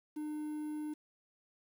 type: tone with quantisation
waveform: triangle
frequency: 302.7 Hz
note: D#4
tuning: 48 cents flat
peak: -35 dBFS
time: 0.16-0.94 s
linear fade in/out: 10 ms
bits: 10
effects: none